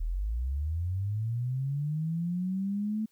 sine linear sweep, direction up, 36.98 to 220 Hz, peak -28 dBFS, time 0-3.06 s, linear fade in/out 10 ms, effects white hiss -71 dBFS RMS until 3.11 s

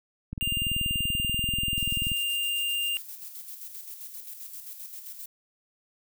click train, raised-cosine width 5 ms, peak -21 dBFS, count 38, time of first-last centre 0.33-2.117 s, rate 20.7 Hz
square tone, 2800 Hz, F7, 4 cents sharp, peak -27 dBFS, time 0.41-2.97 s, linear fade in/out 0 ms
violet noise with tremolo, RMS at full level -40 dBFS, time 1.77-5.26 s, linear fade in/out 5 ms, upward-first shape square, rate 7.6 Hz, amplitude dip 45%
effects none

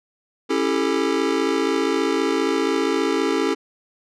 square chord, A dominant seventh, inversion first, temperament just, 275 / 330 / 396 / 440 Hz, C#4 / E4 / G4 / A4, -14 / +2 / +18 / 0 cents, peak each -25 dBFS, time 0.49-3.55 s, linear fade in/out 20 ms, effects low-pass 6000 Hz 12 dB/octave

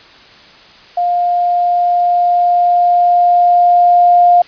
sine tone with level ramp, 705 Hz, F5, 16 cents sharp, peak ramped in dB -11 to -4 dBFS, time 0.97-4.42 s, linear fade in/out 5 ms, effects white hiss -40 dBFS RMS until 4.47 s + resampled to 11025 Hz

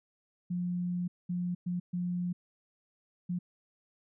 sine tone bursts at uneven times, 177.4 Hz, F3, 27 cents sharp, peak -30 dBFS, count 5, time 0.5-1.08 / 1.29-1.55 / 1.66-1.8 / 1.93-2.33 / 3.29-3.39 s, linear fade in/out 10 ms, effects none

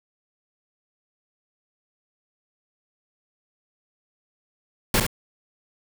pink noise with echo, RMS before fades -19 dBFS, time 4.94-5 s, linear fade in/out 2 ms, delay 66 ms, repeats 1, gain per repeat -5 dB, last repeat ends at 5.066 s, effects none

